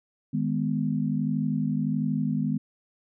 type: chord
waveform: sine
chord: G# minor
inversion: second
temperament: just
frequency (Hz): 155.74 / 207.7 / 249.2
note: D#3 / G#3 / B3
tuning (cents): +2 / 0 / +16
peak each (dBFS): -28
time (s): 0.33-2.58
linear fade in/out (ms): 10
effects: none